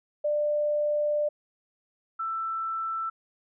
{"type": "tone pair in turn", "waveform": "sine", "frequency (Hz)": [594, 1329.3], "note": ["D5", "E6"], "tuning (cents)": [20, 14], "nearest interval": "octave + major second", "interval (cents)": 1394, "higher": "second", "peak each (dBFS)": [-23, -28], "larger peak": "first", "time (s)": [[0.24, 1.29], [2.19, 3.1]], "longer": "first", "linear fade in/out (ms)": 10, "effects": []}